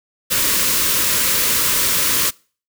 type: band-stop noise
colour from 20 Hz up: white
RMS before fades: -17 dBFS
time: 0.3-2.31 s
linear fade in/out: 20 ms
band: 610 to 920 Hz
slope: 96 dB/octave
effects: noise-tail reverb RT60 0.4 s tail -25 dB re dry